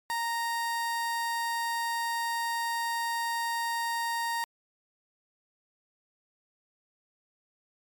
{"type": "tone", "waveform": "30% pulse", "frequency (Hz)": 930, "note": "A#5", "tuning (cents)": -4, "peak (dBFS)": -26, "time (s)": [0.1, 4.44], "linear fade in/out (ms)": 0, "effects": ["MP3 96 kbps"]}